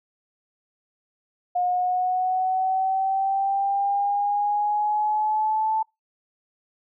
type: exponential sweep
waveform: sine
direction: up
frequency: 716 to 880 Hz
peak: -20 dBFS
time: 1.55-5.83 s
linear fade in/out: 10 ms
effects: noise-tail reverb RT60 0.2 s tail -26 dB re dry